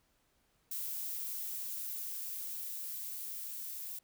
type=noise with level ramp; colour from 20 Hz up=violet; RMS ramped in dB=-39 to -43 dBFS; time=0.71-3.99 s; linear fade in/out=5 ms; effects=pink hiss -74 dBFS RMS until 4.03 s